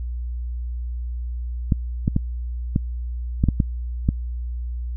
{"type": "clicks", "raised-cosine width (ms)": 5, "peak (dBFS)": -5, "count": 8, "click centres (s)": [1.722, 2.079, 2.164, 2.761, 3.439, 3.487, 3.602, 4.089], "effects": ["added 60 Hz sine -25 dBFS peak until 4.96 s"]}